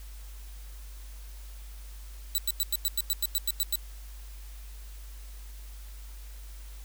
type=tone bursts; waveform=10% pulse; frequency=3954 Hz; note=B7; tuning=1 cent sharp; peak=-17 dBFS; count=12; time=2.35-3.756 s; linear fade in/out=0 ms; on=31 ms; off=94 ms; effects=added 50 Hz sine -41 dBFS peak until 6.84 s + white hiss -54 dBFS RMS until 6.84 s